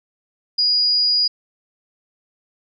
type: tone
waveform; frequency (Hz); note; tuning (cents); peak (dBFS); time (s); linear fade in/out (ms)
sine; 4892; D#8; -30; -14; 0.58-1.28; 10
effects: none